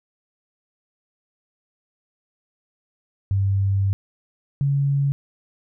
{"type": "tone pair in turn", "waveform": "sine", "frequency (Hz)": [98, 140.07], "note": ["G2", "C#3"], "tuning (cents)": [0, 18], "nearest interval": "tritone", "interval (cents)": 618, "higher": "second", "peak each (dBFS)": -17, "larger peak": "neither", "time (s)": [[3.31, 3.93], [4.61, 5.12]], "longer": "first", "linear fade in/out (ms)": 0, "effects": []}